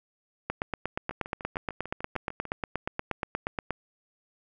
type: two click trains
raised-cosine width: 0.5 ms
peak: -14 / -23 dBFS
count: 28 / 10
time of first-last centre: 0.5-3.707 / 1.11-2.453 s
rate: 8.42 / 6.7 Hz
effects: none